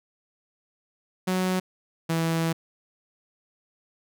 sawtooth tone pair in turn, 185 / 164.19 Hz, F#3 / E3, 0 / -7 cents, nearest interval major second, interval 207 cents, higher first, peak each -19 dBFS, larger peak neither, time 1.27-1.6 / 2.09-2.53 s, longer second, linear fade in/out 10 ms, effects none

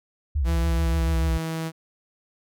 sine tone with vibrato, 66.8 Hz, C2, 36 cents sharp, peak -20 dBFS, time 0.35-1.38 s, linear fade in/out 10 ms, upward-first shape sine, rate 6.9 Hz, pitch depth 210 cents each way
sawtooth tone with pitch glide, 166.5 to 162.04 Hz, E3 to E3, +18 to -29 cents, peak -23 dBFS, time 0.44-1.72 s, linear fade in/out 50 ms, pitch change -47 cents, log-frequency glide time 0.64-1.42 s
effects none

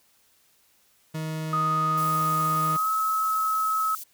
40% pulse tone, 157.6 Hz, D#3, 23 cents sharp, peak -28 dBFS, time 1.14-2.77 s, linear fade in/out 10 ms
sine tone with pitch glide, 1244.5 to 1289.9 Hz, D#6 to E6, 0 to -38 cents, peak -22 dBFS, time 1.53-3.95 s, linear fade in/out 2 ms, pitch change +62 cents, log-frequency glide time 2.71-2.88 s
white high-pass noise, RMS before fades -38 dBFS, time 1.97-4.04 s, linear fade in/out 10 ms, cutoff 6300 Hz, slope 12 dB/octave
effects white hiss -63 dBFS RMS until 4.13 s

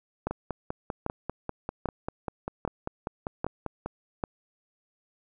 two click trains, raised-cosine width 1 ms, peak -17 / -14 dBFS, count 19 / 6, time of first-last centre 0.31-3.86 / 0.27-4.238 s, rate 5.07 / 1.26 Hz, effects none

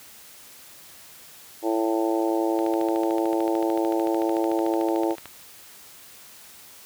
harmonic tone, 111.3 Hz, A2, 20 cents sharp, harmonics 3 / 4 / 5 / 6 / 7 / 8, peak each -23 / -30 / -29 / -32 / -32 / -32 dBFS, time 1.62-5.16 s, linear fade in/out 50 ms
click train, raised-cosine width 0.3 ms, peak -22 dBFS, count 37, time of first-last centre 2.59-5.257 s, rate 13.5 Hz
effects white hiss -47 dBFS RMS until 6.85 s + high-pass 60 Hz 12 dB/octave

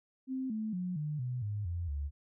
sine tone with pitch steps, 261.6 / 217.5 / 180.75 / 150.25 / 124.89 / 103.82 / 86.3 / 71.73 Hz, C4 / A3 / F#3 / D3 / B2 / G#2 / F2 / D2, 0 / -20 / -40 / +40 / +20 / 0 / -20 / -40 cents, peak -33 dBFS, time 0.27-2.11 s, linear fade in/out 50 ms, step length 230 ms, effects none

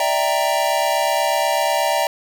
square chord, E half-diminished seventh, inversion third, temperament equal with one note detuned, 591.1 / 659.3 / 784 / 932.3 Hz, D5 / E5 / G5 / Bb5, +11 / 0 / 0 / 0 cents, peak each -23 dBFS, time 0-2.07 s, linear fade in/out 2 ms, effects none

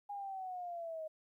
sine linear sweep, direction down, 820 to 622.3 Hz, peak -40 dBFS, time 0.09-1.08 s, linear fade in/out 10 ms, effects 13-bit

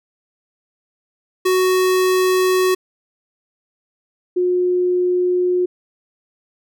square / sine tone pair in turn, 370.9 / 360.1 Hz, F#4 / F#4, +4 / -47 cents, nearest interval minor second, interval 51 cents, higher first, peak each -14 dBFS, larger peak neither, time 1.45-2.75 / 4.36-5.66 s, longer neither, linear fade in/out 10 ms, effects none

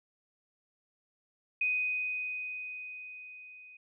sine tone with level ramp, 2498 Hz, D#7, 6 cents sharp, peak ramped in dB -26 to -50 dBFS, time 1.61-3.77 s, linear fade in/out 5 ms, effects none

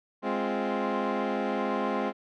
15% pulse chord, F minor, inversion first, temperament equal, 207.7 / 261.6 / 349.2 Hz, Ab3 / C4 / F4, 0 / 0 / 0 cents, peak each -24 / -24 / -27 dBFS, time 0.22-2.13 s, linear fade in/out 50 ms, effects low-pass 2000 Hz 12 dB/octave

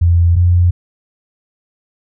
sine tone pair in turn, 85.6 / 88.11 Hz, F2 / F2, -34 / +16 cents, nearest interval minor second, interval 50 cents, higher second, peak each -7 dBFS, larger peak neither, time 0.01-0.36 / 0.36-0.71 s, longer neither, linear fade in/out 10 ms, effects none

